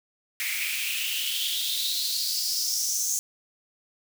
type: noise with high-pass filter sweep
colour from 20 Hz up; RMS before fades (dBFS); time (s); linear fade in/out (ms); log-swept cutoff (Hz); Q
white; -28; 0.4-3.19; 0; 2100 to 6600; 6.1
effects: none